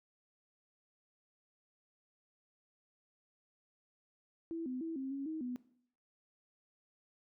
sine tone with pitch steps, 330.6 / 254.6 / 326.7 / 266.5 / 275.6 / 316.4 / 248 Hz, E4 / C4 / E4 / C4 / C#4 / D#4 / B3, +5 / -47 / -15 / +32 / -10 / +29 / +7 cents, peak -37 dBFS, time 4.51-5.56 s, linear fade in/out 0 ms, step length 150 ms, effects noise-tail reverb RT60 0.6 s tail -17 dB re dry

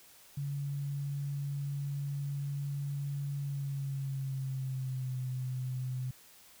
sine tone with pitch glide, 141.3 to 128.08 Hz, C#3 to C3, +34 to -37 cents, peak -33 dBFS, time 0.37-6.11 s, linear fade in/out 5 ms, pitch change -171 cents, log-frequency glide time 3.38-5.19 s, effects white hiss -58 dBFS RMS until 6.6 s

